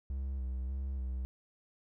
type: tone with vibrato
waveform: triangle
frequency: 65.41 Hz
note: C2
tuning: in tune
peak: -32 dBFS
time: 0.1-1.25 s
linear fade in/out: 0 ms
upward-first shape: square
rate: 1.7 Hz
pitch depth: 42 cents each way
effects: none